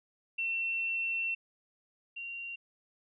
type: tone pair in turn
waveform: sine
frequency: 2703 / 2760 Hz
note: E7 / F7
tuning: +43 / -21 cents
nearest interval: unison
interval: 36 cents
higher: second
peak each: -30 / -38 dBFS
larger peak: first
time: 0.38-1.35 / 2.16-2.56 s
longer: first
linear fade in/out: 10 ms
effects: none